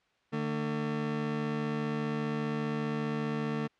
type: tone pair together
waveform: 30% pulse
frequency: 150 / 225 Hz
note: D3 / A3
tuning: +37 / +39 cents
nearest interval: perfect fifth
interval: 702 cents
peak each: -32 / -30 dBFS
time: 0.32-3.68 s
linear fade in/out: 20 ms
effects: white hiss -70 dBFS RMS until 3.79 s + low-pass 3000 Hz 12 dB/octave